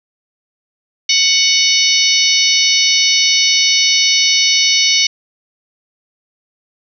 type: harmonic tone with a mistuned harmonic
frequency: 741 Hz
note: F#5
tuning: 2 cents sharp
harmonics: 3 / 4 / 5 / 6 / 7 / 8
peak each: -17 / -17 / -17 / -17 / -17 / -17 dBFS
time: 1.09-5.07 s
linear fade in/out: 5 ms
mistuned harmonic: 7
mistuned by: +56 cents
effects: none

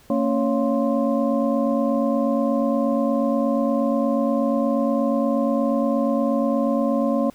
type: tone cluster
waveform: sine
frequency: 227.8 / 276.2 / 556 / 697 / 1050 Hz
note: A#3 / C#4 / C#5 / F5 / C6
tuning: -40 / -6 / +5 / -4 / +6 cents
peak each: -22 / -23 / -23 / -31 / -31 dBFS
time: 0.1-7.3 s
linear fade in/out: 2 ms
effects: pink hiss -53 dBFS RMS until 7.34 s

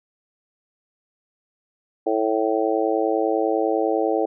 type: harmonic tone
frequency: 110 Hz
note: A2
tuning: in tune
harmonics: 3 / 4 / 5 / 6 / 7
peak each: -24 / -23 / -25 / -28 / -26 dBFS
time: 2.06-4.26 s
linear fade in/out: 10 ms
effects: none

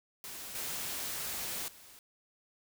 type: noise with level steps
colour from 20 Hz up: white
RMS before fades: -44 / -38 / -55 dBFS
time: 0.24-1.99 s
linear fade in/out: 0 ms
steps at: 0.55 / 1.68 s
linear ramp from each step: 2 ms
effects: none

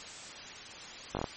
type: slowing click train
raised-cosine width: 1 ms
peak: -18 dBFS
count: 5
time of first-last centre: 1.15-1.242 s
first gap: 19 ms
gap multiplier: 1.13
effects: white hiss -45 dBFS RMS until 1.36 s + MP3 32 kbps

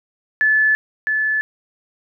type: tone with echo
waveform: sine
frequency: 1733 Hz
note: A6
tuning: 27 cents flat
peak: -12 dBFS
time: 0.41-0.75 s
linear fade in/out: 0 ms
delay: 660 ms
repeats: 1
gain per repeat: -4 dB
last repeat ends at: 1.41 s
effects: none

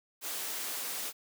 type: high-pass noise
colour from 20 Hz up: white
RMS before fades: -37 dBFS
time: 0.21-1.13 s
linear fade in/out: 50 ms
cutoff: 270 Hz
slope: 12 dB/octave
effects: none

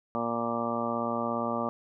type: harmonic tone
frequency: 117.2 Hz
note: A#2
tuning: 10 cents sharp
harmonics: 1 / 2 / 3 / 4 / 5 / 6 / 7 / 8 / 9 / 10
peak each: -44 / -33 / -40 / -38 / -34 / -38 / -39 / -39 / -44 / -34 dBFS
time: 0.15-1.69 s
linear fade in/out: 0 ms
effects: none

